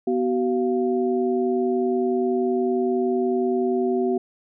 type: tone cluster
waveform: sine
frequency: 247 / 377.7 / 697 Hz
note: B3 / F#4 / F5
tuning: 0 / +36 / -4 cents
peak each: -24 / -21 / -30 dBFS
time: 0.07-4.18 s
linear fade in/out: 5 ms
effects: none